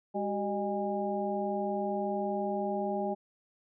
harmonic tone with a mistuned harmonic, 203.6 Hz, G#3, 34 cents flat, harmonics 1 / 2 / 3 / 4, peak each -35 / -35 / -35 / -35 dBFS, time 0.14-3.15 s, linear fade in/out 20 ms, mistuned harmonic 2, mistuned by -110 cents, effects none

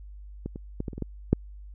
clicks, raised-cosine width 3 ms, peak -19 / -24 / -17 / -19 / -26 / -23 / -17 / -6 dBFS, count 8, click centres 0.46 / 0.559 / 0.804 / 0.882 / 0.932 / 0.98 / 1.023 / 1.33 s, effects added 50 Hz sine -41 dBFS peak until 1.74 s

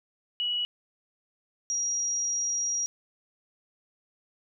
sine tone pair in turn, 2928 / 5712 Hz, F#7 / F8, -19 / +38 cents, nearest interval octave, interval 1157 cents, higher second, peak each -26 / -26 dBFS, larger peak neither, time 0.4-0.65 / 1.7-2.86 s, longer second, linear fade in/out 0 ms, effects none

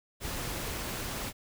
pink noise, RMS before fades -36 dBFS, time 0.2-1.33 s, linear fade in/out 50 ms, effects none

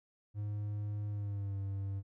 triangle tone with pitch glide, 103.9 to 98.24 Hz, G#2 to G2, +1 to +4 cents, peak -33 dBFS, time 0.34-2.03 s, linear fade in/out 50 ms, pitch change -97 cents, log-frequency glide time 1.08-1.57 s, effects none

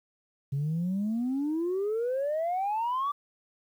sine exponential sweep, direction up, 135.1 to 1174.7 Hz, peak -25 dBFS, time 0.52-3.12 s, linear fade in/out 10 ms, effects tanh soft clip ceiling -24 dBFS + 10-bit

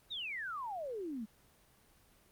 sine exponential sweep, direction down, 3900 to 205.3 Hz, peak -38 dBFS, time 0.1-1.26 s, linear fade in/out 20 ms, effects pink hiss -66 dBFS RMS until 2.31 s + Opus 24 kbps

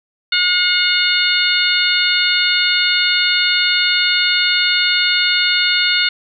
harmonic tone, 720 Hz, F#5, 47 cents flat, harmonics 2 / 3 / 4 / 5 / 6, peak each -19 / -19 / -19 / -19 / -19 dBFS, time 0.32-6.09 s, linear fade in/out 5 ms, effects none

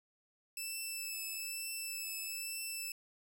10% pulse tone with vibrato, 2637 Hz, E7, in tune, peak -31 dBFS, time 0.57-2.92 s, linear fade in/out 2 ms, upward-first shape triangle, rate 1.1 Hz, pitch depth 22 cents each way, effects none

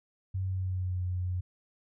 sine tone with pitch glide, 94.5 to 90.6 Hz, F#2 to F#2, +37 to -36 cents, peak -29 dBFS, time 0.34-1.41 s, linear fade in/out 10 ms, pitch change -73 cents, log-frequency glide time 0.44-1.01 s, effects none

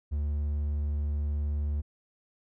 triangle tone, 73.42 Hz, D2, in tune, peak -25 dBFS, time 0.11-1.82 s, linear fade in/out 20 ms, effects none

